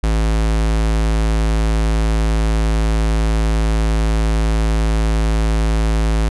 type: tone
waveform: square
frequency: 54.4 Hz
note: A1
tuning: 19 cents flat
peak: -14 dBFS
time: 0.03-6.29 s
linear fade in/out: 5 ms
effects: resampled to 24000 Hz